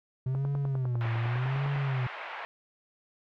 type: tone with vibrato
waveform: triangle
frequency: 127.3 Hz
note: C3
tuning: 47 cents flat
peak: -25 dBFS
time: 0.26-2.07 s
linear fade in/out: 5 ms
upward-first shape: sine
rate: 0.86 Hz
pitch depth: 180 cents each way
type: click train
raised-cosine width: 1 ms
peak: -26 dBFS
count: 15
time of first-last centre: 0.35-1.761 s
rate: 9.92 Hz
type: band-pass noise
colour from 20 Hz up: pink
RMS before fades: -40 dBFS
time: 1.01-2.45 s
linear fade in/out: 0 ms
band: 660 to 2600 Hz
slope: 24 dB/octave
effects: none